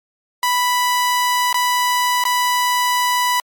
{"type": "tone with dropouts", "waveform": "sawtooth", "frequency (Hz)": 987.8, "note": "B5", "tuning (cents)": 0, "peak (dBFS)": -11, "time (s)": [0.43, 3.4], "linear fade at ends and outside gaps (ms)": 1, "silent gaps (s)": [[1.528, 1.543], [2.239, 2.252]], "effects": ["MP3 96 kbps"]}